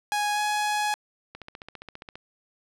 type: tone with pitch glide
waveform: sawtooth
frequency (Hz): 830.6 to 838.8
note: G#5 to G#5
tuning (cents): 0 to +17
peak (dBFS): -20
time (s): 0.12-0.94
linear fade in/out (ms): 0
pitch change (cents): +17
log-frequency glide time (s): 0.34-0.39
type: click train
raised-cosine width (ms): 0.3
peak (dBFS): -24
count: 13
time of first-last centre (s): 1.35-2.155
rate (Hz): 14.9
effects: low-pass 11000 Hz 12 dB/octave